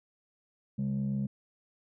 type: tone pair together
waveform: sine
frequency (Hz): 135.92 / 203.4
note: C#3 / G#3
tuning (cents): -34 / -36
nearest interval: perfect fifth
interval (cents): 698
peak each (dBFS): -31 / -29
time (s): 0.78-1.27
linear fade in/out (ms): 10
effects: tanh soft clip ceiling -25 dBFS